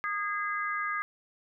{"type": "harmonic tone", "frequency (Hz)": 410.4, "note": "G#4", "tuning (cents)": -21, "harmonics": [3, 4, 5], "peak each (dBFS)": [-32, -34, -36], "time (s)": [0.04, 1.02], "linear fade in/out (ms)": 0, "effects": []}